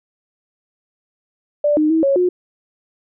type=tone with pitch steps; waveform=sine; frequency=588 / 306.3 / 322 / 551 / 359.9 Hz; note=D5 / D#4 / E4 / C#5 / F#4; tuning=+2 / -27 / -41 / -11 / -48 cents; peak=-12 dBFS; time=1.64-2.29 s; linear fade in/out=5 ms; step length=130 ms; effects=none